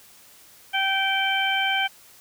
harmonic tone, 777 Hz, G5, 16 cents flat, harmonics 1 / 2 / 3 / 4, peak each -26 / -26 / -26 / -26 dBFS, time 0.73-1.88 s, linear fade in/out 20 ms, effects white hiss -51 dBFS RMS until 2.2 s

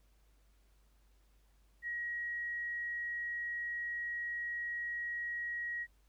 sine tone, 1900 Hz, A#6, 33 cents sharp, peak -36 dBFS, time 1.82-5.87 s, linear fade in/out 50 ms, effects added 50 Hz sine -65 dBFS peak until 6.08 s + pink hiss -75 dBFS RMS until 6.08 s

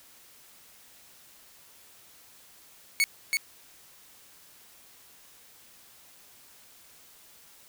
sawtooth tone with echo, 2217 Hz, C#7, in tune, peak -17 dBFS, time 3-3.04 s, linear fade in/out 0 ms, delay 330 ms, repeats 1, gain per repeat -3 dB, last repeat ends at 3.37 s, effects white hiss -55 dBFS RMS until 7.68 s

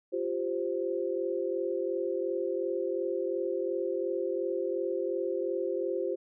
sine chord, F suspended second, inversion none, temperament equal, 349.2 / 392 / 523.3 Hz, F4 / G4 / C5, 0 / 0 / 0 cents, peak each -33 dBFS, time 0.12-6.16 s, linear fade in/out 20 ms, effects none

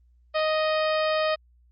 harmonic tone, 623 Hz, D#5, 2 cents sharp, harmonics 1 / 2 / 3 / 4 / 5 / 6 / 7 / 8, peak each -23 / -29 / -33 / -35 / -37 / -39 / -40 / -41 dBFS, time 0.34-1.36 s, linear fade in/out 20 ms, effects added 60 Hz sine -56 dBFS peak until 1.71 s + Opus 32 kbps

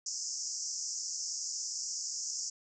pink band-pass noise, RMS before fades -38 dBFS, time 0.06-2.5 s, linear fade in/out 5 ms, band 5100 to 7300 Hz, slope 96 dB/octave, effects none

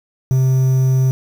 triangle tone with quantisation, 130.8 Hz, C3, in tune, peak -9 dBFS, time 0.31-1.11 s, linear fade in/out 0 ms, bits 6, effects none

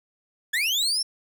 35% pulse linear sweep, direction up, 1661 to 5500 Hz, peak -20 dBFS, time 0.53-1.03 s, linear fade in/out 10 ms, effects none

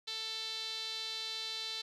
sawtooth tone with band-pass filter, 443 Hz, A4, 12 cents sharp, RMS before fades -40 dBFS, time 0.07-1.82 s, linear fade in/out 10 ms, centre 4000 Hz, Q 5.4, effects none

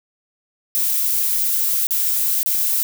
violet noise with dropouts, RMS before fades -19 dBFS, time 0.75-2.83 s, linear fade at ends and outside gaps 0 ms, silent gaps 1.869-1.908 / 2.43-2.46 s, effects none

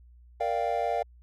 triangle chord, G minor seventh, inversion first, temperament equal, 466.2 / 587.3 / 698.5 / 784 Hz, Bb4 / D5 / F5 / G5, 0 / 0 / 0 / 0 cents, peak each -31 / -30 / -27 / -31 dBFS, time 0.4-1.03 s, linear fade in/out 10 ms, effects added 60 Hz sine -51 dBFS peak until 1.22 s

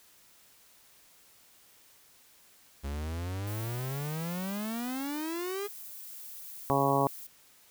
45% pulse exponential sweep, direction up, 67.8 to 415.5 Hz, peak -33 dBFS, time 2.83-5.68 s, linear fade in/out 20 ms
violet noise, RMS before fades -45 dBFS, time 3.47-7.27 s, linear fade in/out 5 ms
harmonic tone, 138.59 Hz, C#3, in tune, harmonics 1 / 2 / 3 / 4 / 5 / 6 / 7 / 8, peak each -32 / -32 / -32 / -32 / -32 / -32 / -32 / -32 dBFS, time 6.7-7.07 s, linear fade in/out 0 ms
effects white hiss -60 dBFS RMS until 7.7 s

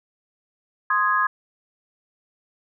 sine chord, Ab major, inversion first, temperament equal, 1046.5 / 1244.5 / 1661.2 Hz, C6 / Eb6 / Ab6, 0 / 0 / 0 cents, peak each -22 dBFS, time 0.9-1.27 s, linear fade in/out 5 ms, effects none

